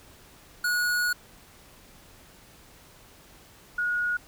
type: tone pair in turn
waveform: square / sine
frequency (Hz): 1455 / 1447.4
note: F#6 / F#6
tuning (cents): -29 / -39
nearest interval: unison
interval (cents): 10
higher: first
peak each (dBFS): -24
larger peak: neither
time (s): 0.64-1.13 / 3.78-4.17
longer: first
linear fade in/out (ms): 5
effects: pink hiss -53 dBFS RMS until 4.27 s